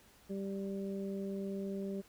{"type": "harmonic tone", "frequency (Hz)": 196, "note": "G3", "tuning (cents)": 0, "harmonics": [1, 2, 3], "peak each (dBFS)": [-38, -41, -48], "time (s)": [0.29, 2.02], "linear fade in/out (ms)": 20, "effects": ["pink hiss -63 dBFS RMS until 2.08 s"]}